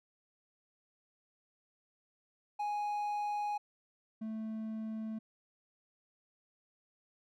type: tone pair in turn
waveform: triangle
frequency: 830 / 219.8 Hz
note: G#5 / A3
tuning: -1 / -2 cents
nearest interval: octave + major seventh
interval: 2301 cents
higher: first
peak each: -31 / -35 dBFS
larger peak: first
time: 2.59-3.58 / 4.21-5.19 s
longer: first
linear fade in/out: 10 ms
effects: none